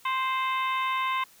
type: harmonic tone with a mistuned harmonic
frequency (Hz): 523.3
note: C5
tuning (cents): 0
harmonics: 2 / 3 / 4 / 5 / 6 / 7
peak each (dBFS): -26 / -40 / -33 / -37 / -41 / -40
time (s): 0.05-1.24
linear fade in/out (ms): 5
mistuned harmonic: 6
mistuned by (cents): -48
effects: white hiss -56 dBFS RMS until 1.4 s